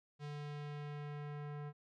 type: tone with low-pass filter sweep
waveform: square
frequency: 146.83 Hz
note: D3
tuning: in tune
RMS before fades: -45 dBFS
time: 0.19-1.73 s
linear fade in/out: 50 ms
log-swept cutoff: 4800 to 1500 Hz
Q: 0.95
effects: none